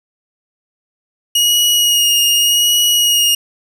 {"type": "tone with vibrato", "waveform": "sawtooth", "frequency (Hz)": 2879, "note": "F#7", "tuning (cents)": -48, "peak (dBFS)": -7, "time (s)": [1.35, 3.35], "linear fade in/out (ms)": 5, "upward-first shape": "sine", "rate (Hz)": 0.85, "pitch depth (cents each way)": 20, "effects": []}